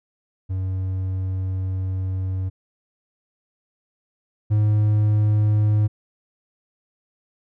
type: tone pair in turn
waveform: triangle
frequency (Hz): 94 / 105.82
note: F#2 / G#2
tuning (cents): +28 / +33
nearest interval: major second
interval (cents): 205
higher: second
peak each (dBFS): -20 / -13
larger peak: second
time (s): 0.49-2.5 / 4.5-5.88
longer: first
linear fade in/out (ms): 20
effects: none